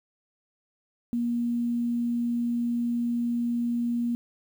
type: tone with quantisation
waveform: sine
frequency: 237.6 Hz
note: A#3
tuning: 33 cents sharp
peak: -24 dBFS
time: 1.13-4.15 s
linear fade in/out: 0 ms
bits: 9
effects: none